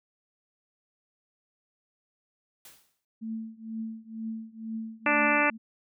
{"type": "noise with exponential decay", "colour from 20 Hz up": "white", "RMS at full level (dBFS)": -47, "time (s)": [2.65, 3.05], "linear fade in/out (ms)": 2, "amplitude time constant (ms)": 85}
{"type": "tone with tremolo", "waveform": "sine", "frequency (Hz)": 222.9, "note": "A3", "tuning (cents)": 23, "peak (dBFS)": -30, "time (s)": [3.21, 5.58], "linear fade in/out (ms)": 20, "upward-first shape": "triangle", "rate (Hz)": 2.1, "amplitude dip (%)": 95}
{"type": "harmonic tone", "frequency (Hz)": 293.7, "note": "D4", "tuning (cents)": 0, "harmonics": [1, 2, 3, 4, 5, 6, 7, 8, 9], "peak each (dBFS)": [-30, -30, -30, -30, -30, -30, -30, -30, -30], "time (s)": [5.06, 5.5], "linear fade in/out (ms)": 2}
{"effects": []}